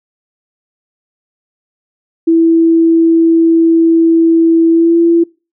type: tone with pitch glide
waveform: sine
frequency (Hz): 329.6 to 336.9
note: E4 to E4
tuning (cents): 0 to +38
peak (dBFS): -5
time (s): 2.27-5.24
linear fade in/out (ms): 10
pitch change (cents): +38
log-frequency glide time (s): 4.7-4.98
effects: noise-tail reverb RT60 0.3 s tail -25 dB re dry